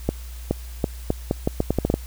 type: accelerating click train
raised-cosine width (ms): 2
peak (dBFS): -6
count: 12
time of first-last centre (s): 0.09-1.94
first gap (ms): 420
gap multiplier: 0.79
effects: added 60 Hz sine -33 dBFS peak until 2.06 s + white hiss -46 dBFS RMS until 2.06 s